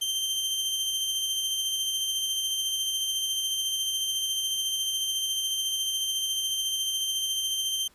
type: tone with tremolo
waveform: sawtooth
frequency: 3136 Hz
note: G7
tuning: in tune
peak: -22 dBFS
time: 0.01-7.88 s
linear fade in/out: 10 ms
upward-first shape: sine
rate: 14 Hz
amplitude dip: 30%
effects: pink hiss -60 dBFS RMS until 7.94 s + resampled to 32000 Hz